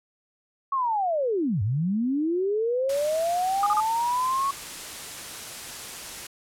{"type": "linear two-way sweep", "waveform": "sine", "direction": "down then up", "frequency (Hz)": [1116, 93.2, 1116], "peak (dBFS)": -22, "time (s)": [0.72, 4.51], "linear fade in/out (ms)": 5, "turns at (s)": 1.62}
{"type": "noise", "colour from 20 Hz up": "white", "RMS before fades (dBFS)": -37, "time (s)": [2.89, 6.27], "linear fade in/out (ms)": 5}
{"type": "tone bursts", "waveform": "sine", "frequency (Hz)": 1224, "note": "D#6", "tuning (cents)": -29, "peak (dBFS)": -20, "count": 3, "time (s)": [3.63, 3.802], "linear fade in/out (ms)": 2, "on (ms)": 34, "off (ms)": 35}
{"effects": ["low-pass 11000 Hz 12 dB/octave"]}